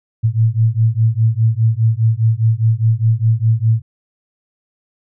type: beating tone pair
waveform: sine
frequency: 110 / 114.9 Hz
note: A2 / A#2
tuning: 0 / -25 cents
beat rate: 4.9 Hz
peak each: -14 dBFS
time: 0.23-3.82 s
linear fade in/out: 20 ms
effects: none